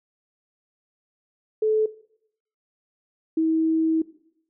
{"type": "tone pair in turn", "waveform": "sine", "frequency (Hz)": [433.7, 321.3], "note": ["A4", "E4"], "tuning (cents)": [-25, -44], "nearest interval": "perfect fourth", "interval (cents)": 519, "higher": "first", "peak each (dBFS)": -18, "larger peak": "neither", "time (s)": [[1.62, 1.86], [3.37, 4.02]], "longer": "second", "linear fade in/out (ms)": 5, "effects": ["noise-tail reverb RT60 0.7 s tail -18 dB re dry"]}